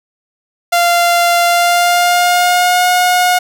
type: tone with pitch glide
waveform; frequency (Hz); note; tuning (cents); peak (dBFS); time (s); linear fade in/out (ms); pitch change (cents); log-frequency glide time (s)
sawtooth; 693 to 721.6; F5 to F#5; -14 to -44; -5; 0.72-3.39; 10; +70; 1.46-2.86
effects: none